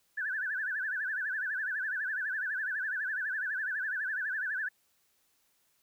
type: tone with vibrato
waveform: sine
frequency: 1619 Hz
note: G#6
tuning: 45 cents flat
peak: -31 dBFS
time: 0.17-4.69 s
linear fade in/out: 10 ms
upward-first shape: sine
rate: 12 Hz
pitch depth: 160 cents each way
effects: white hiss -72 dBFS RMS until 5.82 s